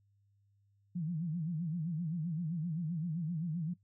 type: tone with vibrato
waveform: sine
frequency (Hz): 164.7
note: E3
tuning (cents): -1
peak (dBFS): -33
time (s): 0.95-3.74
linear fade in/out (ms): 10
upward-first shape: sine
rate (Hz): 7.7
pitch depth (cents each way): 150
effects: noise-tail reverb RT60 0.1 s tail -21 dB re dry + added 100 Hz sine -68 dBFS peak until 3.83 s